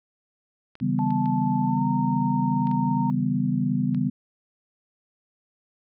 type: clicks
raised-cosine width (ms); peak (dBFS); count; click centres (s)
0.3; -29; 7; 0.754 / 0.801 / 1.106 / 1.258 / 2.671 / 2.714 / 3.947
type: chord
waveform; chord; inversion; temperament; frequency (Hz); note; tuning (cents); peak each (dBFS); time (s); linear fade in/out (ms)
sine; C# half-diminished seventh; none; equal with one note detuned; 138.59 / 161.33 / 196 / 246.9; C#3 / E3 / G3 / B3; 0 / -37 / 0 / 0; -27 / -29 / -26 / -25; 0.81-4.1; 10
type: tone with pitch glide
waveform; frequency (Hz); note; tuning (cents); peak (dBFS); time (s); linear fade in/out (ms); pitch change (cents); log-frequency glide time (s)
sine; 875 to 922.2; A5 to A#5; -10 to -19; -27; 0.99-3.1; 0; +91; 1.6-1.85
effects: none